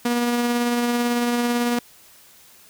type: tone with tremolo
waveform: sawtooth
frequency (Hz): 240.1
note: B3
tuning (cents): -49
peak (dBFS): -14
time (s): 0.05-1.79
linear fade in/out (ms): 5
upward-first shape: triangle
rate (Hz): 18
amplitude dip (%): 30
effects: white hiss -50 dBFS RMS until 2.69 s